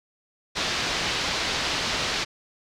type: low-pass noise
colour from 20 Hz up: white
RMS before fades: -27 dBFS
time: 0.55-2.25 s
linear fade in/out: 20 ms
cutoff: 5100 Hz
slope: 24 dB/octave
effects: none